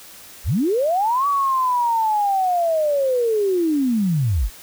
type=linear two-way sweep; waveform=sine; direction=up then down; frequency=36.71 to 1149 to 36.71 Hz; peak=-16 dBFS; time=0.44-4.5 s; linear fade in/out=50 ms; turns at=1.27 s; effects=white hiss -42 dBFS RMS until 4.62 s